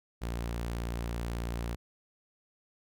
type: tone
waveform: sawtooth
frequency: 58.27 Hz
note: A#1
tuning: in tune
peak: -29 dBFS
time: 0.21-1.76 s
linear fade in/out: 20 ms
effects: none